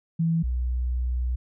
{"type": "tone pair in turn", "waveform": "sine", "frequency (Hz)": [164.81, 61.73], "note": ["E3", "B1"], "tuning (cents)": [0, 0], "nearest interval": "octave + perfect fourth", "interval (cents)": 1700, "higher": "first", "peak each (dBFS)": [-20, -23], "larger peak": "first", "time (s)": [[0.19, 0.43], [0.43, 1.36]], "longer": "second", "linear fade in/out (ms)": 10, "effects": []}